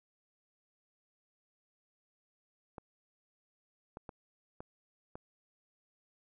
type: clicks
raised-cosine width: 1 ms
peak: -30 dBFS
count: 5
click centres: 2.782 / 3.971 / 4.092 / 4.605 / 5.155 s
effects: none